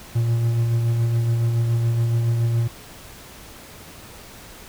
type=tone with tremolo; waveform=triangle; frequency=116.54 Hz; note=A#2; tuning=in tune; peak=-14 dBFS; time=0.15-2.68 s; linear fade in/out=10 ms; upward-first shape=sine; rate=7.1 Hz; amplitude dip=30%; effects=pink hiss -42 dBFS RMS until 4.68 s

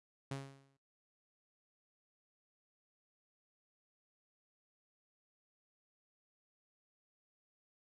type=tone with exponential decay; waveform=sawtooth; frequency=136.8 Hz; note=C#3; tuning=23 cents flat; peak=-34 dBFS; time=0.31-0.77 s; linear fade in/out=5 ms; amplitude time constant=98 ms; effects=noise-tail reverb RT60 0.5 s tail -25 dB re dry + resampled to 24000 Hz

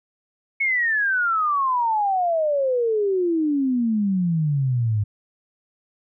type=exponential sweep; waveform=sine; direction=down; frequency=2217 to 101.5 Hz; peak=-18 dBFS; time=0.6-5.04 s; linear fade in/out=10 ms; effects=none

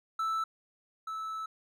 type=tone pair in turn; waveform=triangle; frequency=1318.5 / 1308.6 Hz; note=E6 / E6; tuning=0 / -13 cents; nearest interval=unison; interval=13 cents; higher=first; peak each=-27 / -33 dBFS; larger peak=first; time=0.19-0.44 / 1.07-1.46 s; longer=second; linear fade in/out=5 ms; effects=none

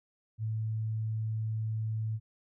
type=tone; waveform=sine; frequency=110 Hz; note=A2; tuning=in tune; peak=-30 dBFS; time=0.38-2.2 s; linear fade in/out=50 ms; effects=none

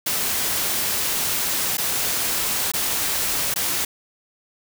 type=noise with dropouts; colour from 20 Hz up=white; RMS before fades=-23 dBFS; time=0.06-3.85 s; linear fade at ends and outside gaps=5 ms; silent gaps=1.771-1.781 / 2.718-2.736 / 3.541-3.559 s; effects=none

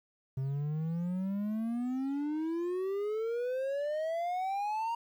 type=exponential sweep; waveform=triangle; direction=up; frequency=130.9 to 940 Hz; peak=-29 dBFS; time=0.37-4.95 s; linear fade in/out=5 ms; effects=11-bit

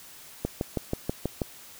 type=click train; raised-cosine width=2 ms; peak=-13 dBFS; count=7; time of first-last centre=0.45-1.418 s; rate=6.2 Hz; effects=white hiss -48 dBFS RMS until 1.79 s

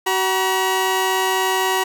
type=tone pair together; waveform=20% pulse; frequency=376.8 / 956 Hz; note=F#4 / A#5; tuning=+32 / +43 cents; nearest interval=octave + major third; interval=1611 cents; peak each=-15 dBFS; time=0.06-1.84 s; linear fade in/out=10 ms; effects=none

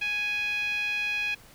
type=tone with band-pass filter; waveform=10% pulse; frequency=830.6 Hz; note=G#5; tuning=in tune; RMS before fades=-29 dBFS; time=0.01-1.35 s; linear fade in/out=10 ms; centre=2300 Hz; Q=6.4; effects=pink hiss -53 dBFS RMS until 1.54 s

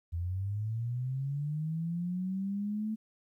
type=linear sweep; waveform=sine; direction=up; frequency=82.41 to 220 Hz; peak=-31 dBFS; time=0.12-2.96 s; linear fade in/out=20 ms; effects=12-bit

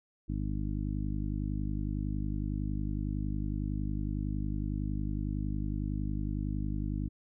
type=harmonic tone; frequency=50.9 Hz; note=G#1; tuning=34 cents flat; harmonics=1 / 2 / 3 / 4 / 5 / 6; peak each=-34 / -37 / -39 / -40 / -41 / -42 dBFS; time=0.28-7.09 s; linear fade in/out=20 ms; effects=none

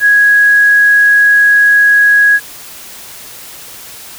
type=tone; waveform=sine; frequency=1661.2 Hz; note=G#6; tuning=in tune; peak=-4 dBFS; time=0-2.4 s; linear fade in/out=50 ms; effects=white hiss -31 dBFS RMS until 4.18 s

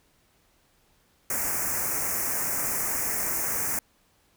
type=band-stop noise; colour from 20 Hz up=white; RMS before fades=-28 dBFS; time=1.3-3.79 s; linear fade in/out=2 ms; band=2300 to 5700 Hz; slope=48 dB/octave; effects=pink hiss -65 dBFS RMS until 4.36 s

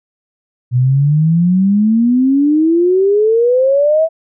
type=exponential sweep; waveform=sine; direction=up; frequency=121.1 to 659.3 Hz; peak=-8 dBFS; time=0.71-4.09 s; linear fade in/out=50 ms; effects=none

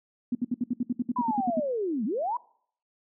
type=tone bursts; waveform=sine; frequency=244.1 Hz; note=B3; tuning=20 cents flat; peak=-23 dBFS; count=14; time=0.32-1.599 s; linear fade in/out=5 ms; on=31 ms; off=65 ms
type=linear two-way sweep; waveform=sine; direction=down then up; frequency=1011 to 196 to 1011 Hz; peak=-26 dBFS; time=1.16-2.37 s; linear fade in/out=5 ms; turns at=2.05 s
effects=noise-tail reverb RT60 0.6 s tail -23 dB re dry

